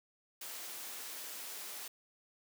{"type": "high-pass noise", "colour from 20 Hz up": "white", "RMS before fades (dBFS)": -45, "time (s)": [0.41, 1.88], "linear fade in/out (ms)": 5, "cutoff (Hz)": 320, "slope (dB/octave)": 12, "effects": []}